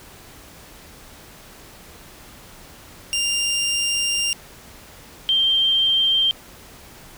20% pulse / sine tone pair in turn, 2794 / 3157 Hz, F7 / G7, 0 / +12 cents, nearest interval major second, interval 212 cents, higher second, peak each -15 dBFS, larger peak neither, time 3.13-4.33 / 5.29-6.31 s, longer first, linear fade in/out 0 ms, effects pink hiss -44 dBFS RMS until 7.17 s

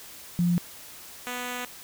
sine / 5% pulse tone pair in turn, 174.61 / 246.9 Hz, F3 / B3, 0 / 0 cents, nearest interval tritone, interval 600 cents, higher second, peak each -20 dBFS, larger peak neither, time 0.39-0.58 / 1.27-1.65 s, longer second, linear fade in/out 0 ms, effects white hiss -45 dBFS RMS until 1.83 s

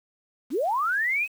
sine linear sweep, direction up, 207.7 to 2601 Hz, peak -22 dBFS, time 0.5-1.28 s, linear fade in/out 50 ms, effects 8-bit

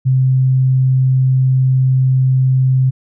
sine tone, 130.5 Hz, C3, 4 cents flat, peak -9 dBFS, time 0.05-2.91 s, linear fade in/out 20 ms, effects none

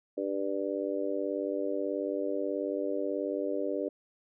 harmonic tone, 98.4 Hz, G2, 7 cents sharp, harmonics 3 / 4 / 5 / 6, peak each -35 / -35 / -35 / -35 dBFS, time 0.17-3.89 s, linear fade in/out 10 ms, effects none

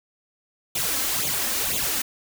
white noise with flanger, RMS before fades -25 dBFS, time 0.75-2.02 s, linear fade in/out 5 ms, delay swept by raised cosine 0.28 to 3.88 ms, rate 2 Hz, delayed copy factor +0.8, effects none

